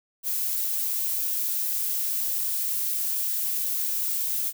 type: noise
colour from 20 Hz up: violet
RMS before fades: -27 dBFS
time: 0.23-4.53 s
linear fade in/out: 50 ms
effects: none